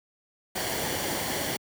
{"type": "noise with comb filter", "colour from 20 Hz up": "pink", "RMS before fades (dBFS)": -30, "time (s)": [0.55, 1.57], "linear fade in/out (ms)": 10, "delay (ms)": 0.78, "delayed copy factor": -0.5, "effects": ["high-pass 80 Hz 12 dB/octave"]}